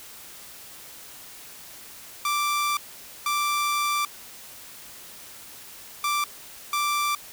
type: tone bursts at uneven times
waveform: sawtooth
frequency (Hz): 1174.7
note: D6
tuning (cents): 0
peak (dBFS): -19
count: 4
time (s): 2.25-2.77 / 3.26-4.05 / 6.04-6.24 / 6.73-7.15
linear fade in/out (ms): 2
effects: white hiss -44 dBFS RMS until 7.32 s